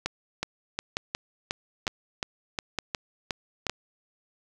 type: two click trains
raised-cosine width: 0.2 ms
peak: -10 / -11 dBFS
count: 5 / 10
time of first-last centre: 0.06-3.696 / 0.43-3.667 s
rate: 1.1 / 2.78 Hz
effects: none